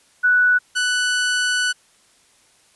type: tone pair in turn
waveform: sine / sawtooth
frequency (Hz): 1480 / 1486.8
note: F#6 / F#6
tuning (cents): 0 / +8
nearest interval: unison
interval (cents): 8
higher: second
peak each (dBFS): -12 / -14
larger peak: first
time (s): 0.23-0.59 / 0.75-1.73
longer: second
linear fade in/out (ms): 20
effects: white hiss -56 dBFS RMS until 2.75 s + resampled to 24000 Hz